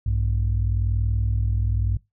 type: tone pair together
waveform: sine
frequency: 59.94 / 100.8 Hz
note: A#1 / G2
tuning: +49 / +49 cents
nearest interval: major sixth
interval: 900 cents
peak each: -21 dBFS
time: 0.06-1.97 s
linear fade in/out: 5 ms
effects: noise-tail reverb RT60 0.2 s tail -23 dB re dry + tanh soft clip ceiling -14 dBFS